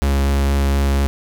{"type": "tone with vibrato", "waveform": "45% pulse", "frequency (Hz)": 69.4, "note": "C#2", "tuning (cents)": 3, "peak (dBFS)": -14, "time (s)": [0.02, 1.07], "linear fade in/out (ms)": 0, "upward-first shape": "triangle", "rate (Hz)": 4.2, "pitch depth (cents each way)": 10, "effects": []}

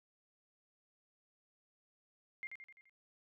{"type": "tone with echo", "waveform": "sine", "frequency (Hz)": 2115, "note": "C7", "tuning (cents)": 18, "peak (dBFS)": -40, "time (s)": [2.43, 2.47], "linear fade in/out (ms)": 0, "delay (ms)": 85, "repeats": 5, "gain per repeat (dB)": -5, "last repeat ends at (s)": 2.895, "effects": []}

